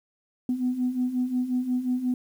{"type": "beating tone pair", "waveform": "sine", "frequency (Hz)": [246.9, 252.5], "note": ["B3", "B3"], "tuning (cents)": [0, 39], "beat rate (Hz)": 5.6, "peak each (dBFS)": [-29, -24], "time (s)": [0.49, 2.14], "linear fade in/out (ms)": 2, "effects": ["tanh soft clip ceiling -17 dBFS", "9-bit"]}